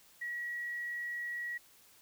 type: tone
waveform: sine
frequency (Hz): 1918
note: A#6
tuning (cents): +49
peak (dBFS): -36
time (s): 0.21-1.58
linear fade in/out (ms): 10
effects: white hiss -62 dBFS RMS until 2.01 s